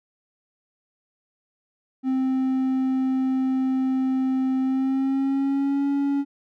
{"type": "tone with pitch glide", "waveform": "triangle", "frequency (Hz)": [261.8, 280.6], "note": ["C4", "C#4"], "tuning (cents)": [1, 21], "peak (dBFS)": -18, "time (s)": [2.03, 6.25], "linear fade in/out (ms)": 50, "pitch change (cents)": 120, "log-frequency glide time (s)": [4.61, 5.87], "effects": []}